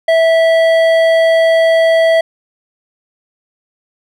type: tone with hard clipping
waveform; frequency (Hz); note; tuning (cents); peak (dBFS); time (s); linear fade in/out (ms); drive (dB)
sine; 655; E5; -11; -9; 0.08-2.21; 5; 10
effects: none